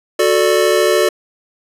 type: chord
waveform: square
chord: D major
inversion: first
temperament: just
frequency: 367.1 / 440.5 / 587.3 Hz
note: F#4 / A4 / D5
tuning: -14 / +2 / 0 cents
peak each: -16 dBFS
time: 0.19-1.09 s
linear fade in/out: 5 ms
effects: resampled to 32000 Hz